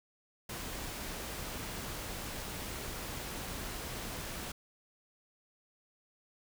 pink noise, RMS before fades -41 dBFS, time 0.49-4.52 s, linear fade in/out 5 ms, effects none

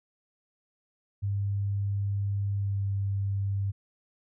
sine tone with pitch glide, 100 to 98.91 Hz, G2 to G2, +35 to +16 cents, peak -26 dBFS, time 1.22-3.72 s, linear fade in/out 20 ms, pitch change -19 cents, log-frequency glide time 2.57-2.83 s, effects none

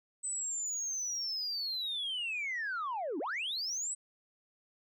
sine linear two-way sweep, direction down then up, 8140 to 261.6 to 8140 Hz, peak -32 dBFS, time 0.23-3.95 s, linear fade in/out 20 ms, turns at 3.19 s, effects tanh soft clip ceiling -31 dBFS

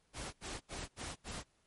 pink noise bursts, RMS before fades -43 dBFS, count 5, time 0.13-1.438 s, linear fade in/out 50 ms, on 200 ms, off 77 ms, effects pink hiss -74 dBFS RMS until 1.66 s + MP3 48 kbps

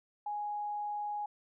sine tone, 830.6 Hz, G#5, in tune, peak -34 dBFS, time 0.26-1.26 s, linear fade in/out 5 ms, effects none

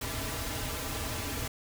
pink noise with comb filter, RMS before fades -35 dBFS, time 0.01-1.48 s, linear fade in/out 5 ms, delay 5.5 ms, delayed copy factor -0.85, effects none

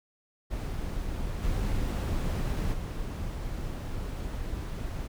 brown noise with level steps, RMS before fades -33 / -29 / -34 dBFS, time 0.5-5.08 s, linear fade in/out 20 ms, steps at 1.42 / 2.72 s, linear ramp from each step 20 ms, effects none

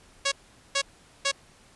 5% pulse tone bursts, 554.4 Hz, C#5, in tune, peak -11 dBFS, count 3, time 0.25-1.317 s, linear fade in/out 10 ms, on 69 ms, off 430 ms, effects pink hiss -56 dBFS RMS until 1.75 s + resampled to 24000 Hz

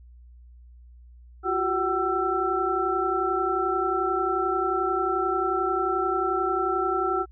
sine tone cluster, 350.7 / 382 / 757 / 1335 Hz, F4 / G4 / F#5 / E6, +7 / -45 / +39 / +22 cents, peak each -29 / -28 / -29 / -26 dBFS, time 1.43-7.26 s, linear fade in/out 50 ms, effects added 60 Hz sine -46 dBFS peak until 7.31 s

